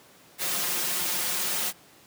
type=noise with comb filter; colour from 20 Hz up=white; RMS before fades=-28 dBFS; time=0.38-1.73 s; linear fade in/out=50 ms; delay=5.6 ms; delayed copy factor=+0.85; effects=pink hiss -54 dBFS RMS until 2.06 s + high-pass 150 Hz 12 dB/octave